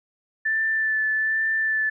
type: tone with vibrato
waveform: sine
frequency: 1760 Hz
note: A6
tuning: in tune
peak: -20 dBFS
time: 0.45-1.9 s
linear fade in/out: 10 ms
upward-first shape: sine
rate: 1.2 Hz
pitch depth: 16 cents each way
effects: none